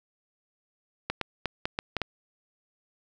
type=clicks; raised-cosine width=0.3 ms; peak=-12 dBFS; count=7; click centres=1.1 / 1.213 / 1.457 / 1.655 / 1.789 / 1.967 / 2.017 s; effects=none